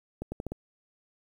accelerating click train, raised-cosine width 2 ms, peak -21 dBFS, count 5, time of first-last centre 0.22-0.52 s, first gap 100 ms, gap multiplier 0.81, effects 9-bit

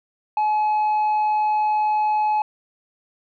sine tone with tanh clipping, 851 Hz, G#5, 42 cents sharp, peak -18 dBFS, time 0.37-2.42 s, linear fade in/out 2 ms, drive 3 dB, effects none

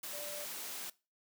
sine tone in noise, 587.3 Hz, D5, in tune, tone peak -45 dBFS, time 0.13-0.45 s, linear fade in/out 5 ms, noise white, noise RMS -43 dBFS, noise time 0.03-0.9 s, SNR -5 dB, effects noise-tail reverb RT60 0.3 s tail -21 dB re dry + high-pass 200 Hz 12 dB/octave

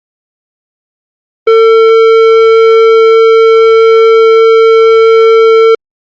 sine tone with tanh clipping, 449.6 Hz, A4, 37 cents sharp, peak -3 dBFS, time 1.47-5.75 s, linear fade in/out 5 ms, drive 13 dB, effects Opus 24 kbps

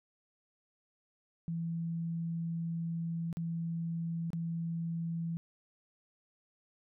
sine tone with dropouts, 166.6 Hz, E3, 19 cents sharp, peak -33 dBFS, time 1.48-5.37 s, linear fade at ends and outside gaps 0 ms, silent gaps 3.328-3.37 / 4.304-4.332 s, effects none

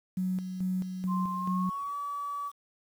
sine tone with tremolo, 185 Hz, F#3, in tune, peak -27 dBFS, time 0.17-1.7 s, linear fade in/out 5 ms, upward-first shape square, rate 2.3 Hz, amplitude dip 55%
sine tone with pitch glide, 1050 to 1145 Hz, C6 to D6, +6 to -44 cents, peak -32 dBFS, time 1.07-2.52 s, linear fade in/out 50 ms, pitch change +150 cents, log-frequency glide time 1.32-1.94 s
effects 9-bit

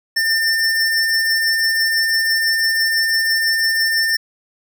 square tone pair together, 1800 / 5394 Hz, A6 / E8, +39 / +39 cents, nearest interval octave + perfect fifth, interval 1900 cents, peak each -17 / -20 dBFS, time 0.16-4.17 s, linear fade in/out 10 ms, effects none

